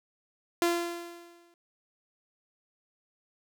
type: tone with exponential decay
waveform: sawtooth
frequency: 343.4 Hz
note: F4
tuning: 29 cents flat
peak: -18 dBFS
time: 0.62-1.54 s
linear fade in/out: 1 ms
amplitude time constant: 200 ms
effects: none